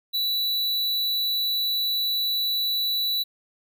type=tone; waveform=square; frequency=3950 Hz; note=B7; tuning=in tune; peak=-23 dBFS; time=0.13-3.24 s; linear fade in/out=20 ms; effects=none